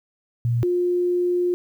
sine tone pair in turn, 118.5 / 355.1 Hz, A#2 / F4, +29 / +29 cents, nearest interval octave + perfect fifth, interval 1900 cents, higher second, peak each -18 dBFS, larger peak neither, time 0.45-0.63 / 0.63-1.54 s, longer second, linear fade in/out 0 ms, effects 9-bit

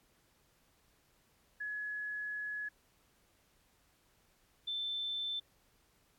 sine tone pair in turn, 1692 / 3540 Hz, G#6 / A7, +32 / +10 cents, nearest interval octave + minor second, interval 1278 cents, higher second, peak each -37 / -35 dBFS, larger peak second, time 1.6-2.69 / 4.67-5.4 s, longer first, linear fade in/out 10 ms, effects pink hiss -71 dBFS RMS until 6.18 s + AAC 64 kbps

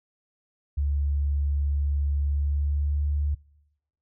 sine tone with pitch glide, 71.5 to 72.88 Hz, D2 to D2, -46 to -13 cents, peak -22 dBFS, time 0.77-3.35 s, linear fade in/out 10 ms, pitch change +33 cents, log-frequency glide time 2.22-3.05 s, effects noise-tail reverb RT60 1.0 s tail -26 dB re dry

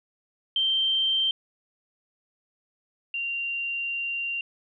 sine tone pair in turn, 3136 / 2770 Hz, G7 / F7, 0 / -15 cents, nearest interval major second, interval 215 cents, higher first, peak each -21 / -27 dBFS, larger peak first, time 0.56-1.31 / 3.14-4.41 s, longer second, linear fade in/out 2 ms, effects none

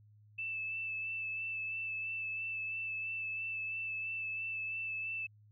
sine tone with vibrato, 2637 Hz, E7, in tune, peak -36 dBFS, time 0.38-5.27 s, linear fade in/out 10 ms, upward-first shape sine, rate 3 Hz, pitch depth 18 cents each way, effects added 105 Hz sine -59 dBFS peak until 5.51 s

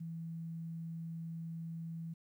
sine tone, 164.81 Hz, E3, in tune, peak -40 dBFS, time 0-2.14 s, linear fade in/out 10 ms, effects 12-bit

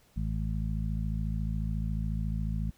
harmonic tone, 54.1 Hz, A1, 29 cents flat, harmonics 1 / 2 / 3 / 4, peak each -31 / -36 / -35 / -39 dBFS, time 0.16-2.71 s, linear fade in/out 10 ms, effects pink hiss -64 dBFS RMS until 2.77 s

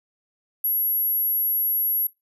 sine tone, 11590 Hz, F#9, 37 cents flat, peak -18 dBFS, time 0.64-2.07 s, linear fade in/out 5 ms, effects noise-tail reverb RT60 0.2 s tail -21 dB re dry + tanh soft clip ceiling -18 dBFS

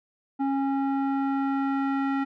square tone with low-pass filter sweep, 273.5 Hz, C#4, 23 cents flat, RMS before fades -26 dBFS, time 0.39-2.25 s, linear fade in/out 20 ms, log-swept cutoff 900 to 1700 Hz, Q 1.6, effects none

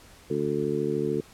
harmonic tone, 73.42 Hz, D2, in tune, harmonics 2 / 3 / 4 / 5 / 6, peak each -33 / -33 / -32 / -29 / -29 dBFS, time 0.3-1.21 s, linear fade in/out 5 ms, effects pink hiss -52 dBFS RMS until 1.33 s + low-pass 12000 Hz 12 dB/octave

